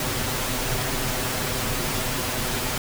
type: noise with comb filter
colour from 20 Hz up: pink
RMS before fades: -26 dBFS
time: 0-2.78 s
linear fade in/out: 2 ms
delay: 7.9 ms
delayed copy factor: +0.65
effects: none

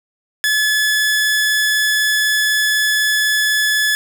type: tone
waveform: sawtooth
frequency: 1716 Hz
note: A6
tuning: 44 cents flat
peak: -10 dBFS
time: 0.44-3.95 s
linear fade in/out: 0 ms
effects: none

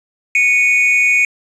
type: tone pair together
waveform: triangle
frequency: 2217 / 2469 Hz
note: C#7 / D#7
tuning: 0 / -14 cents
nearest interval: major second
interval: 186 cents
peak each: -11 dBFS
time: 0.35-1.25 s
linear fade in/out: 2 ms
effects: resampled to 24000 Hz + 7-bit

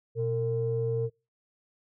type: tone pair together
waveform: sine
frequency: 120.97 / 455.4 Hz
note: B2 / A#4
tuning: -35 / -40 cents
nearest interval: octave + major seventh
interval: 2295 cents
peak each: -29 / -27 dBFS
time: 0.15-1.1 s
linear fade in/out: 50 ms
effects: noise-tail reverb RT60 0.3 s tail -25 dB re dry + tanh soft clip ceiling -18 dBFS

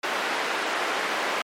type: band-pass noise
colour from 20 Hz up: white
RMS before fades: -27 dBFS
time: 0.03-1.42 s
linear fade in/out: 5 ms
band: 330 to 1900 Hz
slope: 12 dB/octave
effects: high-pass 200 Hz 12 dB/octave + MP3 64 kbps

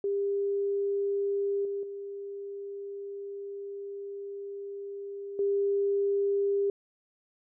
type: tone with level steps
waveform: sine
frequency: 400 Hz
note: G4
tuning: 35 cents sharp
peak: -26 / -30 / -36 / -24 dBFS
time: 0.04-6.7 s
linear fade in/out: 2 ms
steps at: 1.65 / 1.83 / 5.39 s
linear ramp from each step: 2 ms
effects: none

